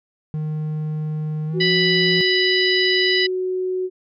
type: tone with pitch glide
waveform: triangle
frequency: 154 to 170.87 Hz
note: D#3 to F3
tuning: -17 to -38 cents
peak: -20 dBFS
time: 0.34-2.21 s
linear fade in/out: 0 ms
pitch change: +179 cents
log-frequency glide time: 1.47-1.66 s
type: tone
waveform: sine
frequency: 370 Hz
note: F#4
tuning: in tune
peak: -20 dBFS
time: 1.53-3.9 s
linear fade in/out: 50 ms
type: harmonic tone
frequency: 987.8 Hz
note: B5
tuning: in tune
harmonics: 2 / 3 / 4 / 5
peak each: -20 / -22 / -23 / -24 dBFS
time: 1.6-3.27 s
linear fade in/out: 10 ms
effects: none